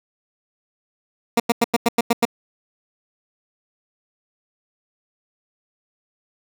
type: tone bursts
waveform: 15% pulse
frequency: 234.5 Hz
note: A#3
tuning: 11 cents sharp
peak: -7 dBFS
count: 8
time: 1.37-2.253 s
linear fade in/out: 5 ms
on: 29 ms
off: 93 ms
effects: none